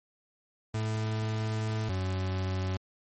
40% pulse tone pair in turn, 109.3 / 93.58 Hz, A2 / F#2, -11 / +20 cents, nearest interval minor third, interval 269 cents, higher first, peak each -28 dBFS, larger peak neither, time 0.74-1.89 / 1.89-2.77 s, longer first, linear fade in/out 5 ms, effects MP3 32 kbps

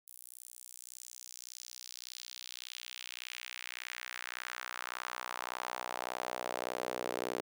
sawtooth tone with high-pass filter sweep, 61.74 Hz, B1, in tune, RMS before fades -43 dBFS, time 0.07-7.41 s, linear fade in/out 5 ms, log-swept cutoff 11000 to 410 Hz, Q 1.8, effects none

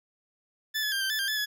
20% pulse tone with pitch steps, 1747 / 1708 / 1591 / 1562 / 1739 / 1592 / 1729 / 1693 Hz, A6 / G#6 / G6 / G6 / A6 / G6 / A6 / G#6, -13 / +48 / +25 / -7 / -21 / +26 / -31 / +33 cents, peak -22 dBFS, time 0.74-1.46 s, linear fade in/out 20 ms, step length 90 ms, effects none

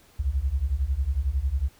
sine beating tone pair, 61.74 / 72.74 Hz, B1 / D2, 0 / -16 cents, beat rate 11 Hz, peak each -26 / -25 dBFS, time 0.19-1.69 s, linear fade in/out 10 ms, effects pink hiss -57 dBFS RMS until 1.79 s

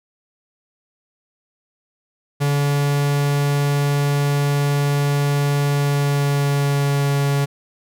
45% pulse tone with pitch glide, 143.1 to 140.97 Hz, D3 to C#3, -45 to +29 cents, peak -16 dBFS, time 2.4-7.46 s, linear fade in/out 20 ms, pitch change -26 cents, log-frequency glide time 5.69-7.13 s, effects none

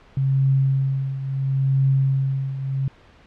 sine tone with tremolo, 135.1 Hz, C#3, 44 cents flat, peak -14 dBFS, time 0.17-2.88 s, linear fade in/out 2 ms, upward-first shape triangle, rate 0.73 Hz, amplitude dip 75%, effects pink hiss -51 dBFS RMS until 3.26 s + low-pass 3000 Hz 12 dB/octave

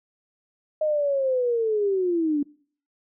sine linear sweep, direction down, 624 to 283 Hz, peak -20 dBFS, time 0.81-2.43 s, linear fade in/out 5 ms, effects noise-tail reverb RT60 0.5 s tail -23 dB re dry

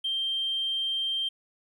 triangle tone, 3160 Hz, G7, 13 cents sharp, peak -23 dBFS, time 0.04-1.29 s, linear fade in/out 10 ms, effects tanh soft clip ceiling -24 dBFS

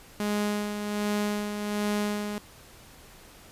sawtooth tone with tremolo, 207.7 Hz, G#3, in tune, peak -21 dBFS, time 0.2-2.38 s, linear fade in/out 0 ms, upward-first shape sine, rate 1.3 Hz, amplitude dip 50%, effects pink hiss -51 dBFS RMS until 3.51 s + resampled to 32000 Hz

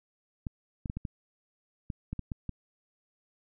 clicks, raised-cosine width 5 ms, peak -22 dBFS, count 10, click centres 0.468 / 0.858 / 0.899 / 0.97 / 1.052 / 1.902 / 2.13 / 2.193 / 2.318 / 2.493 s, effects none

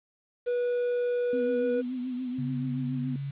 triangle tone, 487.3 Hz, B4, 23 cents flat, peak -23 dBFS, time 0.46-1.82 s, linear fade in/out 20 ms
sine tone with vibrato, 252.1 Hz, B3, 36 cents sharp, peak -30 dBFS, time 1.33-3.16 s, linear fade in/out 2 ms, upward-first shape triangle, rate 7 Hz, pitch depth 63 cents each way
sine tone with pitch glide, 138 to 139.28 Hz, C#3 to C#3, -7 to +9 cents, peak -31 dBFS, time 2.38-3.31 s, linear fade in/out 10 ms, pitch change +16 cents, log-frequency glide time 2.81-3.08 s
effects resampled to 8000 Hz + 9-bit

